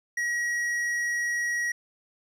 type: tone with tanh clipping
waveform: sine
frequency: 1907 Hz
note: A#6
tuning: 39 cents sharp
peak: -27 dBFS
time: 0.17-1.72 s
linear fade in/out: 5 ms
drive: 10 dB
effects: none